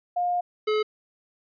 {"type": "tone pair in turn", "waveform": ["sine", "square"], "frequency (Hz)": [710, 427.9], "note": ["F5", "A4"], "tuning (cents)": [28, -48], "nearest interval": "major sixth", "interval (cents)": 876, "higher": "first", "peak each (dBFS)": -22, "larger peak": "neither", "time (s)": [[0.16, 0.41], [0.67, 0.83]], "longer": "first", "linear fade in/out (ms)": 10, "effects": ["resampled to 11025 Hz"]}